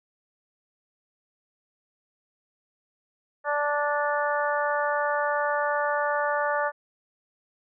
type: harmonic tone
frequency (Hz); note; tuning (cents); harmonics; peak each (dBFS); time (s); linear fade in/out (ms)
292.4; D4; -7; 2 / 3 / 4 / 5 / 6; -27 / -29 / -30 / -31 / -32; 3.44-6.72; 50
effects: none